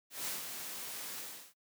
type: noise with ADSR envelope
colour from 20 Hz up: white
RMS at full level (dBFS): -37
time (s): 0.1-1.54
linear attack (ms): 160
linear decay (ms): 160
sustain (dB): -6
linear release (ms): 350
effects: noise-tail reverb RT60 0.1 s tail -24 dB re dry + high-pass 150 Hz 12 dB/octave